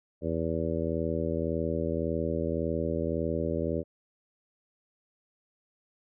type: harmonic tone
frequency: 81.8 Hz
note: E2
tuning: 13 cents flat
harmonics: 1 / 2 / 3 / 4 / 5 / 6 / 7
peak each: -35 / -35 / -35 / -35 / -35 / -35 / -35 dBFS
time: 0.21-3.84 s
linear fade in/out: 50 ms
effects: none